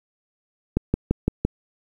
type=click train; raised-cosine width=3 ms; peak=-6 dBFS; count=5; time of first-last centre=0.77-1.45 s; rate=5.88 Hz; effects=8-bit